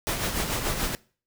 pink noise with tremolo, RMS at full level -26 dBFS, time 0.07-0.95 s, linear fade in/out 0 ms, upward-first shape sine, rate 6.9 Hz, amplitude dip 50%, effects noise-tail reverb RT60 0.4 s tail -22 dB re dry

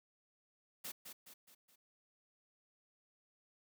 white noise with echo, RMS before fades -45 dBFS, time 0.84-0.92 s, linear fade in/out 10 ms, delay 210 ms, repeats 4, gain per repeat -6 dB, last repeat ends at 1.76 s, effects high-pass 100 Hz 12 dB/octave

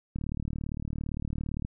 click train, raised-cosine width 5 ms, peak -21 dBFS, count 57, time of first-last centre 0.16-1.649 s, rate 37.6 Hz, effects none

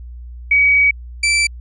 sine / sawtooth tone pair in turn, 2266 / 2330 Hz, C#7 / D7, +37 / -14 cents, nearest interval unison, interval 49 cents, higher second, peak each -9 dBFS, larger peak neither, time 0.51-0.91 / 1.23-1.47 s, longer first, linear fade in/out 5 ms, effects added 60 Hz sine -30 dBFS peak until 1.6 s + resampled to 24000 Hz

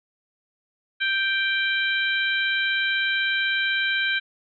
harmonic tone, 784 Hz, G5, in tune, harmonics 2 / 3 / 4 / 5, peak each -23 / -27 / -29 / -31 dBFS, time 1-4.2 s, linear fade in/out 20 ms, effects none

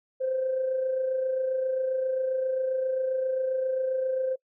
sine tone with amplitude modulation, 521 Hz, C5, 7 cents flat, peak -22 dBFS, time 0.2-4.36 s, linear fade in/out 20 ms, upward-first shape sine, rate 27.5 Hz, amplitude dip 45%, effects noise-tail reverb RT60 0.1 s tail -24 dB re dry + tanh soft clip ceiling -19 dBFS

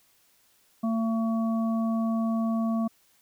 harmonic tone, 225 Hz, A3, 39 cents sharp, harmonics 1 / 3 / 5, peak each -24 / -34 / -38 dBFS, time 0.83-2.88 s, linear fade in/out 10 ms, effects white hiss -64 dBFS RMS until 3.21 s

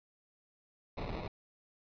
pink noise with sample-and-hold, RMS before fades -40 dBFS, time 0.97-1.28 s, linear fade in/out 5 ms, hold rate 1575 Hz, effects resampled to 11025 Hz

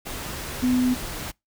sine tone in noise, 251.2 Hz, B3, 30 cents sharp, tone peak -18 dBFS, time 0.62-0.95 s, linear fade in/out 20 ms, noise pink, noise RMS -33 dBFS, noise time 0.05-1.32 s, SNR +12 dB, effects noise-tail reverb RT60 0.2 s tail -26 dB re dry

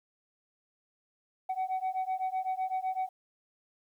sine beating tone pair, 748 / 755.9 Hz, F#5 / F#5, +19 / +37 cents, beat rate 7.9 Hz, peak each -31 dBFS, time 1.49-3.09 s, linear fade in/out 10 ms, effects tanh soft clip ceiling -27 dBFS + 11-bit

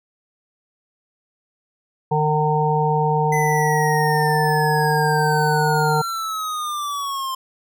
harmonic tone, 152.4 Hz, D#3, 36 cents flat, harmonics 1 / 3 / 5 / 6, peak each -20 / -22 / -23 / -21 dBFS, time 2.11-6.02 s, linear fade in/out 10 ms
square linear sweep, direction down, 2024 to 1046.5 Hz, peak -24 dBFS, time 3.32-7.35 s, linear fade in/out 5 ms
effects none

